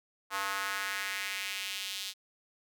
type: tone with high-pass filter sweep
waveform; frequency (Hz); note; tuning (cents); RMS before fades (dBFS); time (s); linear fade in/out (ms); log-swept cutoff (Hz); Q
square; 98; G2; 0; -36; 0.3-2.14; 50; 1100 to 3700; 2
effects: none